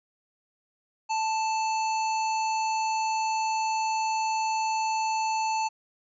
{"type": "harmonic tone", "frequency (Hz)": 880, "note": "A5", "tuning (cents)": 0, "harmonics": [1, 3, 5, 7, 8], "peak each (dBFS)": [-25, -35, -39, -42, -43], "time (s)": [1.09, 5.69], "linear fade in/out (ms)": 20, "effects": []}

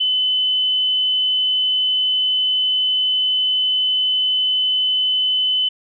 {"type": "tone", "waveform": "sine", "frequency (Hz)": 3024, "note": "F#7", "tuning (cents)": 37, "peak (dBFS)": -15, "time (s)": [0, 5.69], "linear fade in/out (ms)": 10, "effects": []}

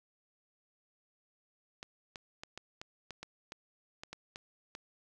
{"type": "clicks", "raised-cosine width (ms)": 0.2, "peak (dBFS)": -26, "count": 12, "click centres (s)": [1.829, 2.158, 2.435, 2.576, 2.815, 3.107, 3.23, 3.521, 4.035, 4.13, 4.359, 4.751], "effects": []}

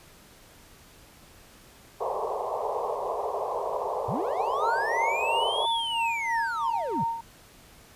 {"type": "band-pass noise", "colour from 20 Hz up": "pink", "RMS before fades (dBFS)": -30, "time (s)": [2, 5.66], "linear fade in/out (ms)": 10, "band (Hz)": [400, 1100], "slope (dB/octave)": 96}
{"type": "linear two-way sweep", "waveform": "triangle", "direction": "up then down", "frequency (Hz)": [87.31, 3515, 108.2], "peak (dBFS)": -27, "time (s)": [4.08, 7.04], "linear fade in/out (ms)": 5, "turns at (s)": 5.69}
{"type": "tone with tremolo", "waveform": "sine", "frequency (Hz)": 920, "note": "A#5", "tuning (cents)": -23, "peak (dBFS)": -24, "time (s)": [4.62, 7.21], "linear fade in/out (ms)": 5, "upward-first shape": "sine", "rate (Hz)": 3, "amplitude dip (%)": 70}
{"effects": ["pink hiss -53 dBFS RMS until 7.95 s", "resampled to 32000 Hz"]}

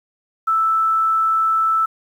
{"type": "tone", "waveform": "sine", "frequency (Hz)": 1318.5, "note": "E6", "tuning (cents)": 0, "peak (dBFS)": -14, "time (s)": [0.47, 1.86], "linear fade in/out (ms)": 10, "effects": ["8-bit"]}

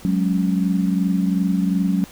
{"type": "chord", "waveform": "sine", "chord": "F# suspended second", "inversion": "none", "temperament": "equal", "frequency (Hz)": [185, 207.7, 277.2], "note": ["F#3", "G#3", "C#4"], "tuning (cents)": [0, 0, 0], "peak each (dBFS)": [-18, -23, -24], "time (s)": [0.05, 2.04], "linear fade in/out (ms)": 0, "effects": ["pink hiss -43 dBFS RMS until 2.11 s"]}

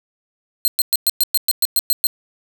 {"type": "tone bursts", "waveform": "5% pulse", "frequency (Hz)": 4186, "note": "C8", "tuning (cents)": 0, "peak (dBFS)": -6, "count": 11, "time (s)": [0.65, 2.069], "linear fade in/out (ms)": 0, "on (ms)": 29, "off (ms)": 110, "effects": []}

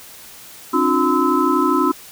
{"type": "tone cluster", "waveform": "sine", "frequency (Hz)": [269, 301.3, 357.2, 1021, 1302], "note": ["C4", "D4", "F4", "C6", "E6"], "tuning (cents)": [48, 44, 39, -43, -22], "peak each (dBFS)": -20, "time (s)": [0.73, 1.92], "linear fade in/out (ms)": 10, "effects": ["white hiss -40 dBFS RMS until 2.11 s"]}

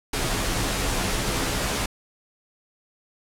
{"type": "noise with comb filter", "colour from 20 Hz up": "pink", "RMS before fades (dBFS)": -25, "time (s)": [0.13, 1.86], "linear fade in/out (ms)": 5, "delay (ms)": 13, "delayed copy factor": -0.55, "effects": ["low-pass 11000 Hz 12 dB/octave"]}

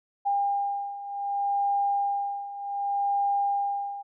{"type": "beating tone pair", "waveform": "sine", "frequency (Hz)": [803, 803.66], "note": ["G5", "G5"], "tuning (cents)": [41, 43], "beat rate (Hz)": 0.66, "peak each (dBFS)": [-30, -26], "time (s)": [0.25, 4.03], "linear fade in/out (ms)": 20, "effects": []}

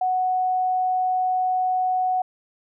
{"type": "tone", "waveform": "sine", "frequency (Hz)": 740, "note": "F#5", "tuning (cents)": 0, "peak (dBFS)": -19, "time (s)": [0.01, 2.22], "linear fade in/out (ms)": 5, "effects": []}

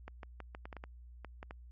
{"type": "clicks", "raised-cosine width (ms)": 0.5, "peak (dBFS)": -30, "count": 11, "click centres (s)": [0.08, 0.232, 0.403, 0.549, 0.655, 0.728, 0.767, 0.839, 1.247, 1.429, 1.509], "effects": ["added 60 Hz sine -50 dBFS peak until 1.71 s", "MP3 32 kbps"]}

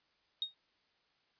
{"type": "tone with exponential decay", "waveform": "sine", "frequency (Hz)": 3729, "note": "A#7", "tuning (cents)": 0, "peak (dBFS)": -29, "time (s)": [0.42, 0.54], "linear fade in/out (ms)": 1, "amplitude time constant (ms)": 25, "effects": ["white hiss -74 dBFS RMS until 1.39 s", "resampled to 11025 Hz"]}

